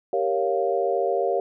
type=chord; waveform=sine; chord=G half-diminished seventh; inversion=none; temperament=equal; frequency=392 / 466.2 / 554.4 / 698.5 Hz; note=G4 / Bb4 / Db5 / F5; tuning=0 / 0 / 0 / 0 cents; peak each=-26 dBFS; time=0.13-1.4 s; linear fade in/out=2 ms; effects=none